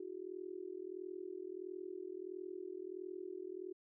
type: tone with amplitude modulation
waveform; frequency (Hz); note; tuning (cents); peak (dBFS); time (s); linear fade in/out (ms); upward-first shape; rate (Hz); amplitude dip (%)
sine; 368.5; F#4; -7; -39; 0-3.73; 5; sine; 41.5; 95
effects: none